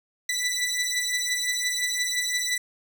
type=beating tone pair; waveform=15% pulse; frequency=1975.5 / 1981.3 Hz; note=B6 / B6; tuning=0 / +5 cents; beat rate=5.8 Hz; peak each=-21 / -22 dBFS; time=0.29-2.58 s; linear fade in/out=5 ms; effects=none